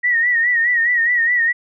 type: tone with vibrato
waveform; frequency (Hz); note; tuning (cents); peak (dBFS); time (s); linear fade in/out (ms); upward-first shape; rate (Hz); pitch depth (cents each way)
sine; 1900; A#6; +33; -13; 0.03-1.53; 20; sine; 4.8; 72
effects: none

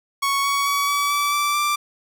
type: tone with pitch steps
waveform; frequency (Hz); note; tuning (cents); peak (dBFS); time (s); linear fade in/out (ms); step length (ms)
sawtooth; 1110 / 1121 / 1132 / 1143.2 / 1154.5 / 1165.9 / 1177.4; C#6 / C#6 / C#6 / D6 / D6 / D6 / D6; +2 / +19 / +36 / -47 / -30 / -13 / +4; -15; 0.22-1.76; 10; 220
effects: none

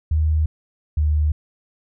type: tone pair in turn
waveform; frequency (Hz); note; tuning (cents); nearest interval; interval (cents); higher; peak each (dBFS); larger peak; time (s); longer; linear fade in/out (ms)
sine; 77.78 / 75.74; D#2 / D#2; 0 / -46; unison; 46; first; -15; neither; 0.11-0.46 / 0.97-1.32; neither; 5
effects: none

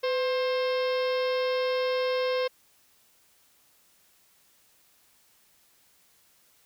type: harmonic tone with a mistuned harmonic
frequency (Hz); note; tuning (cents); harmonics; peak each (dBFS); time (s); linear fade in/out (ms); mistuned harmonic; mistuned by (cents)
530; C5; +22; 1 / 2 / 3 / 4 / 5 / 6 / 7 / 8 / 9 / 10; -25 / -35 / -40 / -39 / -41 / -42 / -43 / -45 / -48 / -44; 0.03-2.48; 10; 1; -77
effects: white hiss -63 dBFS RMS until 6.65 s

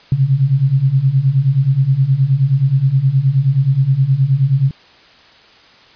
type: beating tone pair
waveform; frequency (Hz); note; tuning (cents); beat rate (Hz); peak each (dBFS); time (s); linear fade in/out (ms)
sine; 129.3 / 138.8; C3 / C#3; -20 / +3; 9.5; -15 / -12; 0.12-4.71; 2
effects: white hiss -45 dBFS RMS until 5.95 s + resampled to 11025 Hz

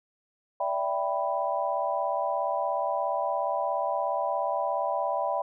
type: chord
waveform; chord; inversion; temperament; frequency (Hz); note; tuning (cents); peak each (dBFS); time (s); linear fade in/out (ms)
sine; E minor seventh; third; equal with one note detuned; 582.3 / 659.3 / 784 / 987.8; D5 / E5 / G5 / B5; -15 / 0 / 0 / 0; -31; 0.6-5.42; 5
effects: none

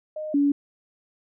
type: tone pair in turn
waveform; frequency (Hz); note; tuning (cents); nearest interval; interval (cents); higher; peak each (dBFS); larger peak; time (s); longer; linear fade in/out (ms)
sine; 616 / 284.9; D#5 / C#4; -17 / +48; octave + minor second; 1335; first; -29 / -17; second; 0.16-0.34 / 0.34-0.52; neither; 5
effects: none

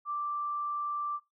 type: tone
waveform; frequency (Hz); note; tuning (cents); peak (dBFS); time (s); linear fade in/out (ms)
sine; 1174.7; D6; 0; -31; 0.05-1.2; 50
effects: noise-tail reverb RT60 0.2 s tail -19 dB re dry

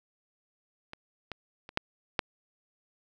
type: clicks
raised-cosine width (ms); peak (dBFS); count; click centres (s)
0.3; -25 / -21 / -28 / -10 / -9; 5; 0.934 / 1.317 / 1.691 / 1.774 / 2.192
effects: none

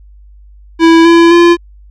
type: tone with pitch steps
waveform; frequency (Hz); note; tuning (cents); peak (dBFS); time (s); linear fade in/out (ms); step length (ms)
square; 329.6 / 336.5 / 343.6; E4 / E4 / F4; 0 / +36 / -28; -3; 0.79-1.57; 50; 260
effects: added 50 Hz sine -35 dBFS peak until 1.9 s + low-pass 4000 Hz 12 dB/octave

